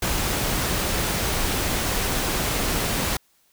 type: noise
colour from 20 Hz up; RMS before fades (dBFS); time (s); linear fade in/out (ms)
pink; -24; 0.02-3.17; 5
effects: white hiss -63 dBFS RMS until 3.52 s